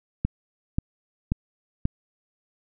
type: click train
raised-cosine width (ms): 5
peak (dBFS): -10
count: 4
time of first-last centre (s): 0.25-1.854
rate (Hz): 1.87
effects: none